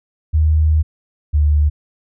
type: tone pair in turn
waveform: sine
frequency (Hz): 77.78 / 74.37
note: D#2 / D2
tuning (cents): 0 / +22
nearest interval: minor second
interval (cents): 78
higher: first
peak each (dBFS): -10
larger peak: neither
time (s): 0.33-0.83 / 1.33-1.7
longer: first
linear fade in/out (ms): 20
effects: none